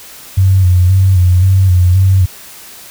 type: tone with vibrato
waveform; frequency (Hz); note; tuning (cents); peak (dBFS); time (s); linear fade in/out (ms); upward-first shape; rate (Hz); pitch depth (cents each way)
sine; 92.5; F#2; 0; -5; 0.37-2.26; 10; square; 1.9; 50
effects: white hiss -34 dBFS RMS until 2.9 s